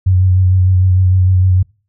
sine tone with vibrato, 92.5 Hz, F#2, in tune, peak -7 dBFS, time 0.06-1.63 s, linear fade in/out 10 ms, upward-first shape sine, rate 6.6 Hz, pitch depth 27 cents each way, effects noise-tail reverb RT60 0.4 s tail -26 dB re dry

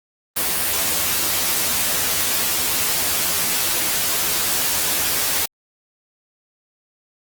white noise with comb filter, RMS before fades -20 dBFS, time 0.36-5.46 s, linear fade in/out 10 ms, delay 12 ms, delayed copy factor +1, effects Opus 32 kbps

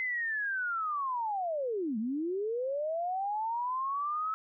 sine linear two-way sweep, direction down then up, 2066 to 207.7 to 1304 Hz, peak -30 dBFS, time 0-4.34 s, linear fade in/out 0 ms, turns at 1.98 s, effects none

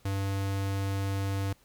square tone, 98 Hz, G2, in tune, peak -29 dBFS, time 0.05-1.53 s, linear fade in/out 5 ms, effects pink hiss -63 dBFS RMS until 1.64 s

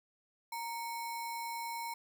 sine tone with sample-and-hold, 930 Hz, A#5, 4 cents flat, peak -37 dBFS, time 0.52-1.94 s, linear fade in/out 5 ms, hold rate 3150 Hz, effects none

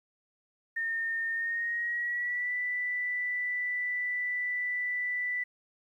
sine tone with pitch glide, 1825 to 1978.7 Hz, A#6 to B6, -37 to +3 cents, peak -29 dBFS, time 0.76-5.44 s, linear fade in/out 10 ms, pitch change +140 cents, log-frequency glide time 1.32-2.54 s, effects 11-bit

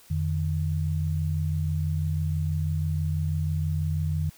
sine tone pair together, 86.8 / 152.93 Hz, F2 / D#3, -10 / -30 cents, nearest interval minor seventh, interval 980 cents, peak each -26 / -27 dBFS, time 0.1-4.3 s, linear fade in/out 10 ms, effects white hiss -54 dBFS RMS until 4.37 s

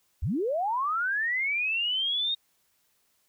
sine linear sweep, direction up, 49 to 3729 Hz, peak -25 dBFS, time 0.22-2.35 s, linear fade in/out 10 ms, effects white hiss -70 dBFS RMS until 3.28 s

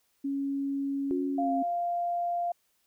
sine tone with pitch glide, 277.2 to 270.1 Hz, C#4 to C#4, 0 to -45 cents, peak -28 dBFS, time 0.24-1.63 s, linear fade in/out 10 ms, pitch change -45 cents, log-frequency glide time 1.4-1.5 s
sine tone with exponential decay, 361.1 Hz, F#4, 42 cents flat, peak -27 dBFS, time 1.11-1.85 s, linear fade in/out 0 ms, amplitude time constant 160 ms
sine tone, 696 Hz, F5, 6 cents flat, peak -27 dBFS, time 1.38-2.52 s, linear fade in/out 5 ms
effects white hiss -72 dBFS RMS until 2.86 s

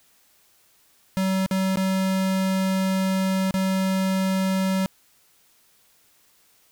square tone with dropouts, 190 Hz, F#3, 46 cents sharp, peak -21 dBFS, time 1.17-4.86 s, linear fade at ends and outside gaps 0 ms, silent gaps 1.462-1.511 / 1.758-1.772 / 3.509-3.541 s, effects white hiss -60 dBFS RMS until 6.71 s

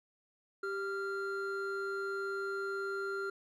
triangle tone pair together, 392 / 1389.7 Hz, G4 / F6, 0 / -9 cents, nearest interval octave + minor seventh, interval 2191 cents, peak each -35 / -36 dBFS, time 0.63-3.3 s, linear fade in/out 5 ms, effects none

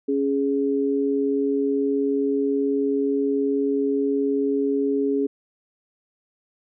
sine tone pair together, 277.2 / 415.9 Hz, C#4 / G#4, 0 / +2 cents, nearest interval perfect fifth, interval 702 cents, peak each -22 dBFS, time 0.08-5.27 s, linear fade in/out 10 ms, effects none

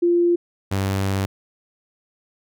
sine / sawtooth tone pair in turn, 346.5 / 97.23 Hz, F4 / G2, -14 / -14 cents, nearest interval octave + minor seventh, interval 2200 cents, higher first, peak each -14 / -16 dBFS, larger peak first, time 0.02-0.36 / 0.71-1.26 s, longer second, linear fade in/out 10 ms, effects none

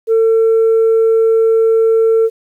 sine tone, 450 Hz, A4, 39 cents sharp, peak -6 dBFS, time 0.07-2.3 s, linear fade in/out 50 ms, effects tanh soft clip ceiling -6 dBFS + 8-bit

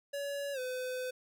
square tone with pitch glide, 566 to 507.2 Hz, C#5 to B4, +36 to +46 cents, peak -36 dBFS, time 0.13-1.11 s, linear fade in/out 10 ms, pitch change -190 cents, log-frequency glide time 0.53-0.59 s, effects none

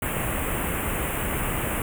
pink band-stop noise, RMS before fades -27 dBFS, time 0.02-1.82 s, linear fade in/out 2 ms, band 2900 to 8200 Hz, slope 48 dB/octave, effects none

